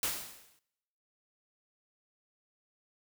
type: noise with exponential decay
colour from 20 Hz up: white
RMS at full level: -30 dBFS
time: 0.03-0.59 s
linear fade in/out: 1 ms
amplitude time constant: 120 ms
effects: noise-tail reverb RT60 1.0 s tail -25 dB re dry